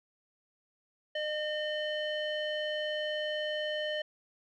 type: tone with low-pass filter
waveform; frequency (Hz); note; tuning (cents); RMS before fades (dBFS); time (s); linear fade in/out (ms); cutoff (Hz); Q
square; 608; D#5; -40; -34; 1.15-4.02; 5; 2700; 6.2
effects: none